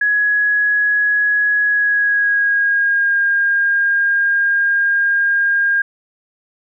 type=tone with pitch glide; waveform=sine; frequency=1676 to 1614.2 Hz; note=G#6 to G#6; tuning=+15 to -50 cents; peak=-12 dBFS; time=0.01-5.82 s; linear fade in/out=5 ms; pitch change=-65 cents; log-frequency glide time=1.64-3.18 s; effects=none